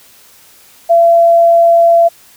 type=tone; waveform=sine; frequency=677 Hz; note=E5; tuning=46 cents sharp; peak=-4 dBFS; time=0.89-2.09 s; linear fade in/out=20 ms; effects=white hiss -43 dBFS RMS until 2.36 s